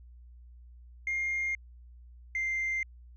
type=tone pair in turn; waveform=sine; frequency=2122 / 2092 Hz; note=C7 / C7; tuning=+24 / -1 cents; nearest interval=unison; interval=25 cents; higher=first; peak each=-27 dBFS; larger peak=neither; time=1.07-1.55 / 2.35-2.83 s; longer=neither; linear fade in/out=2 ms; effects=tanh soft clip ceiling -26 dBFS + added 60 Hz sine -49 dBFS peak until 3.16 s